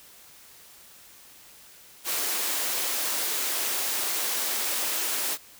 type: high-pass noise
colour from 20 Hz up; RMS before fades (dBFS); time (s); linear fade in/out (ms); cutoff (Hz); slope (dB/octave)
white; -28; 2.04-5.38; 50; 270; 24
effects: white hiss -51 dBFS RMS until 5.59 s